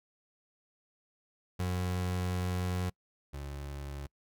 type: tone pair in turn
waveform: 30% pulse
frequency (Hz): 90.6 / 70.55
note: F#2 / C#2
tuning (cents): -36 / +31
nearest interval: major third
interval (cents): 433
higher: first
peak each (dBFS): -28 / -36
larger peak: first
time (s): 1.59-2.9 / 3.33-4.07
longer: first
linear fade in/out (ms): 10
effects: noise-tail reverb RT60 0.1 s tail -26 dB re dry